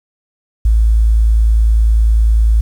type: tone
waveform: sine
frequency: 55 Hz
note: A1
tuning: in tune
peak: -7 dBFS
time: 0.65-2.61 s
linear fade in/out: 5 ms
effects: 7-bit